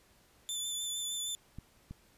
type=tone with vibrato; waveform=20% pulse; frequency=3511 Hz; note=A7; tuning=4 cents flat; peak=-29 dBFS; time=0.49-1.35 s; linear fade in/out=0 ms; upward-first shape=sine; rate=6.5 Hz; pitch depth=24 cents each way
type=clicks; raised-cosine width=5 ms; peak=-31 dBFS; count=2; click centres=1.586 / 1.91 s
effects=pink hiss -65 dBFS RMS until 2.17 s + resampled to 32000 Hz